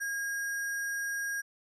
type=tone with sample-and-hold; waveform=sine; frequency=1630 Hz; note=G#6; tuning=33 cents flat; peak=-31 dBFS; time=0-1.42 s; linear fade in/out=20 ms; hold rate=7350 Hz; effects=resampled to 32000 Hz